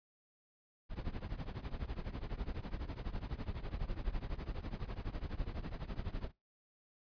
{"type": "noise with tremolo", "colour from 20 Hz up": "brown", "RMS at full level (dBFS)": -37, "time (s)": [0.89, 6.32], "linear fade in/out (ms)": 50, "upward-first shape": "triangle", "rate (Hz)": 12, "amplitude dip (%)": 95, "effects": ["noise-tail reverb RT60 0.2 s tail -19 dB re dry", "resampled to 11025 Hz"]}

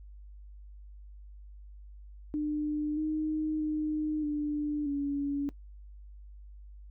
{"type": "tone with pitch steps", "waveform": "sine", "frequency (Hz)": [300, 309.7, 306.3, 296.6, 283.6], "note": ["D4", "D#4", "D#4", "D4", "C#4"], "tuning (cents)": [37, -8, -27, 17, 40], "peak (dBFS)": -28, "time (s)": [2.34, 5.49], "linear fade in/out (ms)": 0, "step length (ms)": 630, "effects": ["noise-tail reverb RT60 0.1 s tail -19 dB re dry", "added 50 Hz sine -46 dBFS peak until 6.9 s"]}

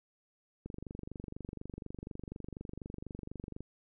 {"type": "click train", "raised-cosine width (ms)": 3, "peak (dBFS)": -29, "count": 72, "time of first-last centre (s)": [0.66, 3.606], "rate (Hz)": 24.1, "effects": []}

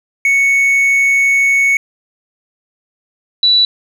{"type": "tone pair in turn", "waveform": ["triangle", "sine"], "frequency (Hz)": [2217, 3949], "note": ["C#7", "B7"], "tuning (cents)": [0, -1], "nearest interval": "minor seventh", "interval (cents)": 999, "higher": "second", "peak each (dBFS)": -7, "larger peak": "neither", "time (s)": [[0.25, 1.77], [3.43, 3.65]], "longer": "first", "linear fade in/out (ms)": 2, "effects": []}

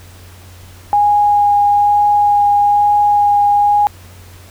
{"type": "tone with vibrato", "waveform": "sine", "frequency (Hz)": 822, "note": "G#5", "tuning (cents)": -18, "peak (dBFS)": -8, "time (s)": [0.93, 3.87], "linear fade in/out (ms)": 0, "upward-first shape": "sine", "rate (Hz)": 1.1, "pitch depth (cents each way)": 8, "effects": ["added 90 Hz sine -37 dBFS peak until 4.5 s", "pink hiss -42 dBFS RMS until 4.5 s"]}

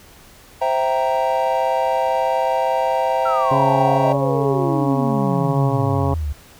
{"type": "chord", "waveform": "triangle", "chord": "C dominant seventh", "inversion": "none", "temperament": "equal with one note detuned", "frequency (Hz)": [523.3, 659.3, 778.1, 932.3], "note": ["C5", "E5", "G5", "Bb5"], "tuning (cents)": [0, 0, -13, 0], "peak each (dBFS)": -20, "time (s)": [0.61, 4.13], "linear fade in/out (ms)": 10}
{"type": "exponential sweep", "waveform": "sine", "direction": "down", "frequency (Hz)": [1377, 69.3], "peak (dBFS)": -20, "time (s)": [3.25, 6.33], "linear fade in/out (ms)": 10}
{"type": "harmonic tone", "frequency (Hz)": 137.7, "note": "C#3", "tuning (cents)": -11, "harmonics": [1, 2, 3, 4, 5, 6, 7, 8], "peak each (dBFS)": [-21, -24, -26, -27, -28, -29, -29, -30], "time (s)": [3.51, 6.14], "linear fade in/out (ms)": 2}
{"effects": ["pink hiss -46 dBFS RMS until 6.59 s"]}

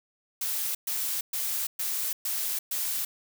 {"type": "noise bursts", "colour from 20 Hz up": "blue", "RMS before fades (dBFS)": -30, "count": 6, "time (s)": [0.41, 3.05], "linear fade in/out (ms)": 5, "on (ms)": 340, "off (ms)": 120, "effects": []}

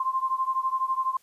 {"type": "beating tone pair", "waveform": "sine", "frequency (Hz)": [1046.5, 1058.5], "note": ["C6", "C6"], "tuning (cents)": [0, 20], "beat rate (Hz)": 12, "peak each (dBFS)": [-26, -28], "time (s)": [0, 1.17], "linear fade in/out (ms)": 5, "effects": ["white hiss -62 dBFS RMS until 1.22 s", "resampled to 32000 Hz"]}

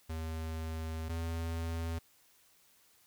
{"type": "tone pair in turn", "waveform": "square", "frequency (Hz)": [80.3, 82.61], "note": ["E2", "E2"], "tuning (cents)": [-45, 4], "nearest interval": "unison", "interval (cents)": 49, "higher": "second", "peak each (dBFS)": [-37, -35], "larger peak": "second", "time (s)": [[0.09, 1.09], [1.09, 1.99]], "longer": "first", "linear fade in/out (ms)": 10, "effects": ["white hiss -66 dBFS RMS until 3.06 s"]}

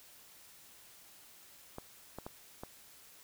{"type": "clicks", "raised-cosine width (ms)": 1, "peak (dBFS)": -28, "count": 4, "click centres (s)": [1.784, 2.186, 2.265, 2.635], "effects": ["white hiss -58 dBFS RMS until 3.23 s"]}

